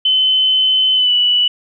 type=tone with pitch glide; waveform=sine; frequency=3047 to 2957 Hz; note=G7 to F#7; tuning=-50 to -2 cents; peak=-10 dBFS; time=0.05-1.48 s; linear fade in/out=5 ms; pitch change=-52 cents; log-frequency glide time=0.94-1.13 s; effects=none